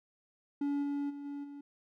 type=tone with level steps; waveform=triangle; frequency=284.9 Hz; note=C#4; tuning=48 cents sharp; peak=-28 / -30 / -39 / -36 / -42 dBFS; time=0.61-1.61 s; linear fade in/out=5 ms; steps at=0.82 / 1.09 / 1.24 / 1.43 s; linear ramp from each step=20 ms; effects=none